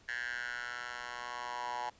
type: tone with high-pass filter sweep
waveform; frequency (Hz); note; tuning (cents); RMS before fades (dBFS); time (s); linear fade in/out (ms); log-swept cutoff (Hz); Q
10% pulse; 121.8; B2; -24; -40; 0.08-1.9; 10; 1700 to 900; 7.6
effects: pink hiss -63 dBFS RMS until 1.99 s + resampled to 16000 Hz